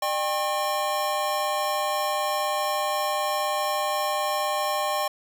square tone cluster, 602 / 794 / 1083 Hz, D5 / G5 / C#6, +43 / +22 / -41 cents, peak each -29 dBFS, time 0.02-5.08 s, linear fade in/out 5 ms, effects none

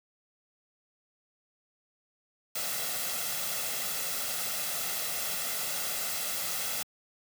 white noise with comb filter, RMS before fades -33 dBFS, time 2.55-6.83 s, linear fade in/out 5 ms, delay 1.5 ms, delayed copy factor +0.6, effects high-pass 150 Hz 12 dB/octave

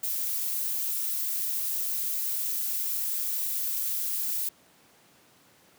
violet noise with amplitude modulation, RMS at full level -28 dBFS, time 0.03-4.49 s, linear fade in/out 5 ms, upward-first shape sine, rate 258 Hz, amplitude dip 40%, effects pink hiss -59 dBFS RMS until 5.78 s + high-pass 150 Hz 12 dB/octave

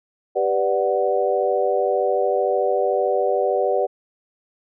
sine chord, G major seventh, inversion none, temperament equal, 392 / 493.9 / 587.3 / 740 Hz, G4 / B4 / D5 / F#5, 0 / 0 / 0 / 0 cents, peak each -23 / -22 / -22 / -24 dBFS, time 0.35-3.87 s, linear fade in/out 20 ms, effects none

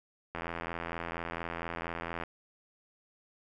click train, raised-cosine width 0.5 ms, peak -21 dBFS, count 160, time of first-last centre 0.35-2.236 s, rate 84.3 Hz, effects none

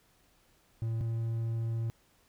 triangle tone pair in turn, 113.4 / 114.25 Hz, A#2 / A#2, -47 / -34 cents, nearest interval unison, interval 13 cents, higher second, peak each -28 dBFS, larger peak neither, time 0.82-1.01 / 1.01-1.9 s, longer second, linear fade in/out 0 ms, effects pink hiss -67 dBFS RMS until 2.28 s

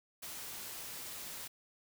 white noise, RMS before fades -45 dBFS, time 0.22-1.48 s, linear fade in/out 10 ms, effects none

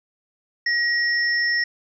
sine tone pair together, 1900 / 5352 Hz, A#6 / E8, +33 / +25 cents, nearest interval octave + tritone, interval 1792 cents, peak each -19 / -26 dBFS, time 0.66-1.64 s, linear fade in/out 5 ms, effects none

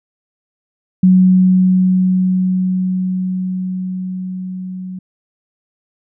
sine tone with level ramp, 185 Hz, F#3, in tune, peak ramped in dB -5 to -24 dBFS, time 1.03-4.99 s, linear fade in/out 5 ms, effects none

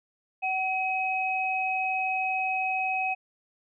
sine tone pair together, 753.7 / 2541 Hz, F#5 / D#7, +32 / +36 cents, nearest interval octave + major sixth, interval 2104 cents, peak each -28 / -28 dBFS, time 0.42-3.15 s, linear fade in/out 20 ms, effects none

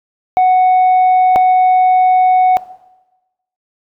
sine tone pair in turn, 740 / 740 Hz, F#5 / F#5, 0 / 0 cents, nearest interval unison, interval 0 cents, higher neither, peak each -4 dBFS, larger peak neither, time 0.37-1.36 / 1.36-2.57 s, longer second, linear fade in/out 0 ms, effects noise-tail reverb RT60 1.0 s tail -17 dB re dry + tanh soft clip ceiling -6 dBFS

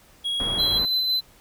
triangle tone, 3311 Hz, G#7, 6 cents flat, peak -22 dBFS, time 0.24-0.79 s, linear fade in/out 20 ms
pink low-pass noise, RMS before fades -32 dBFS, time 0.4-0.85 s, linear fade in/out 0 ms, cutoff 1400 Hz, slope 12 dB/octave
triangle tone with tremolo, 4041 Hz, B7, 39 cents sharp, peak -18 dBFS, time 0.58-1.21 s, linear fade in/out 20 ms, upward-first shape sine, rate 5.9 Hz, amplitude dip 30%
effects pink hiss -54 dBFS RMS until 1.4 s

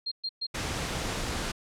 sine tone bursts, 4209 Hz, C8, 9 cents sharp, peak -29 dBFS, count 3, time 0.06-0.468 s, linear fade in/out 10 ms, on 56 ms, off 120 ms
pink noise, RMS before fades -32 dBFS, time 0.54-1.52 s, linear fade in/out 10 ms
effects low-pass 8000 Hz 12 dB/octave

